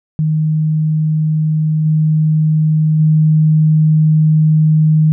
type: tone with level steps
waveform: sine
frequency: 155.56 Hz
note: D#3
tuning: in tune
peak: -11 / -9 / -7 dBFS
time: 0.19-5.12 s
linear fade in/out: 0 ms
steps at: 1.85 / 2.99 s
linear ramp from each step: 10 ms
effects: none